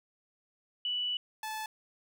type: tone pair in turn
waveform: sine / sawtooth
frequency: 2960 / 869.2 Hz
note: F#7 / A5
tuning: 0 / -21 cents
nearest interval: octave + major sixth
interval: 2121 cents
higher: first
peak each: -30 / -32 dBFS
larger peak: first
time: 0.85-1.17 / 1.43-1.66 s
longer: first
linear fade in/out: 2 ms
effects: none